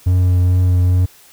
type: tone with vibrato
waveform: triangle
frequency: 90.3 Hz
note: F#2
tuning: 42 cents flat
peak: -8 dBFS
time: 0.06-1.06 s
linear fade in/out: 10 ms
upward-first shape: triangle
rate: 2.3 Hz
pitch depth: 17 cents each way
effects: white hiss -46 dBFS RMS until 1.32 s